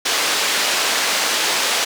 white band-pass noise, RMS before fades -19 dBFS, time 0.05-1.85 s, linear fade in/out 10 ms, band 360 to 5400 Hz, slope 12 dB/octave, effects none

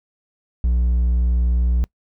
sine tone with hard clipping, 60.5 Hz, B1, 35 cents flat, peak -16 dBFS, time 0.64-1.84 s, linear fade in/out 0 ms, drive 3 dB, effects noise-tail reverb RT60 0.1 s tail -24 dB re dry

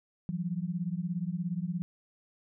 sine beating tone pair, 167.9 / 184.9 Hz, E3 / F#3, +32 / -1 cents, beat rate 17 Hz, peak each -33 / -34 dBFS, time 0.29-1.82 s, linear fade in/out 0 ms, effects none

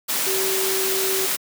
sine tone in noise, 382.9 Hz, G4, 41 cents flat, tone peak -24 dBFS, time 0.26-1.27 s, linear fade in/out 20 ms, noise white, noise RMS -23 dBFS, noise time 0.08-1.37 s, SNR -4 dB, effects high-pass 200 Hz 12 dB/octave

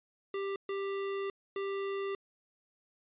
square tone bursts at uneven times, 393.9 Hz, G4, 8 cents sharp, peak -34 dBFS, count 3, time 0.34-0.56 / 0.69-1.3 / 1.56-2.15 s, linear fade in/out 2 ms, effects resampled to 8000 Hz

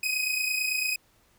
sawtooth tone pair together, 2497 / 2526 Hz, D#7 / D#7, +6 / +26 cents, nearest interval unison, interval 20 cents, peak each -26 / -25 dBFS, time 0.03-0.96 s, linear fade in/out 5 ms, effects pink hiss -64 dBFS RMS until 1.38 s

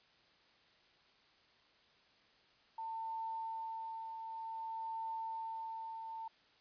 sine tone with tremolo, 898 Hz, A5, 35 cents sharp, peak -38 dBFS, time 2.78-6.28 s, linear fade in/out 5 ms, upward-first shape triangle, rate 0.54 Hz, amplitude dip 45%, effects white hiss -68 dBFS RMS until 6.6 s + resampled to 11025 Hz

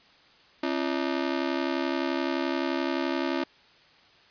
sawtooth ring-modulated tone, 304.3 Hz, D#4, 38 cents flat, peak -19 dBFS, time 0.63-3.44 s, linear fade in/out 5 ms, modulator 35.8 Hz, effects white hiss -57 dBFS RMS until 4.3 s + resampled to 11025 Hz

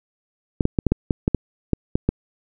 clicks, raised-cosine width 3 ms, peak -4 dBFS, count 11, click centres 0.608 / 0.654 / 0.788 / 0.867 / 0.92 / 1.108 / 1.279 / 1.347 / 1.733 / 1.955 / 2.09 s, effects none

